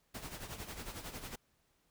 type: noise with tremolo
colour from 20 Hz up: pink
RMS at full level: -43 dBFS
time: 0.14-1.36 s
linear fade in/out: 10 ms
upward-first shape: sine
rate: 11 Hz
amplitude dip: 65%
effects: pink hiss -75 dBFS RMS until 1.9 s